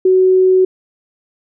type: tone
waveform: sine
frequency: 373.2 Hz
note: F#4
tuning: 15 cents sharp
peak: -7 dBFS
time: 0.05-0.65 s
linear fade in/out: 5 ms
effects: none